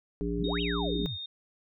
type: harmonic tone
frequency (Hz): 58.2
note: A#1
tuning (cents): -2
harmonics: 1 / 3 / 5 / 7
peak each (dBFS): -34 / -34 / -34 / -34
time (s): 0.21-1.06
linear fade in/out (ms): 0
type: exponential two-way sweep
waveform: sine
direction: up then down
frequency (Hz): 77.78 to 3323 to 77.78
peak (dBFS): -34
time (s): 0.36-1.18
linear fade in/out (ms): 50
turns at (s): 0.61
type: tone with pitch glide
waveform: sine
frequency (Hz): 3729 to 3678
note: A#7 to A#7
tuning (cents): 0 to -24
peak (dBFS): -36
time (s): 0.44-1.26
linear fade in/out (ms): 5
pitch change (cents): -24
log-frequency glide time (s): 0.7-0.77
effects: none

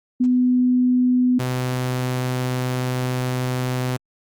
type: tone pair in turn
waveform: sine / sawtooth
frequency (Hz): 250 / 126.89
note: B3 / B2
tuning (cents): +21 / +47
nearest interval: octave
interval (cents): 1174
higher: first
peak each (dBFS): -14 / -17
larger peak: first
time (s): 0.2-1.39 / 1.39-3.97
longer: second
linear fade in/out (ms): 10
effects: Opus 24 kbps

